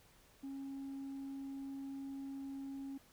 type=tone; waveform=sine; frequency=273.2 Hz; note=C#4; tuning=25 cents flat; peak=-40 dBFS; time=0.43-2.98 s; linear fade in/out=10 ms; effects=tanh soft clip ceiling -41 dBFS + pink hiss -66 dBFS RMS until 3.12 s